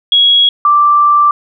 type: tone pair in turn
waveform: sine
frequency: 3322 / 1174.5 Hz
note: G#7 / D6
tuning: 0 / 0 cents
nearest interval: octave + tritone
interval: 1800 cents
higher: first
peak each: -5 dBFS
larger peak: neither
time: 0.12-0.49 / 0.65-1.31 s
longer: second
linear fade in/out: 2 ms
effects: none